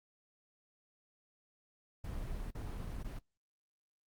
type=noise with dropouts; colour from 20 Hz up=brown; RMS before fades=-41 dBFS; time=2.04-3.19 s; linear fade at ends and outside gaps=5 ms; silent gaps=2.507-2.55 / 3.031-3.044 s; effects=noise-tail reverb RT60 0.1 s tail -19 dB re dry + Opus 24 kbps